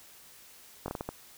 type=slowing click train; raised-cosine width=1 ms; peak=-20 dBFS; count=6; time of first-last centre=0.86-1.09 s; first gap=21 ms; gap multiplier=1.4; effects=white hiss -54 dBFS RMS until 1.37 s